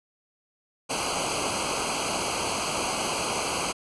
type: noise with comb filter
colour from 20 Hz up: pink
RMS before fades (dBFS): -28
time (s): 0.89-3.73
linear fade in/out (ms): 20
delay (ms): 0.55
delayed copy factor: -0.95
effects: resampled to 24000 Hz